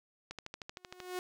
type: click train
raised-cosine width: 0.2 ms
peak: -25 dBFS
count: 10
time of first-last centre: 0.31-1.002 s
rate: 13 Hz
type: tone with exponential growth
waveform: sawtooth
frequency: 363.8 Hz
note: F#4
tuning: 29 cents flat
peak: -30 dBFS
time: 0.77-1.19 s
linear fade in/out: 1 ms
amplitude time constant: 91 ms
effects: none